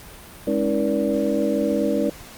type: tone cluster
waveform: sine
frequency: 208.4 / 275.8 / 320.3 / 477.3 / 579 Hz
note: G#3 / C#4 / E4 / A#4 / D5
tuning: +6 / -9 / -50 / +41 / -25 cents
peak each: -25 dBFS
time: 0.47-2.1 s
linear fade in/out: 5 ms
effects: pink hiss -42 dBFS RMS until 2.37 s + Opus 48 kbps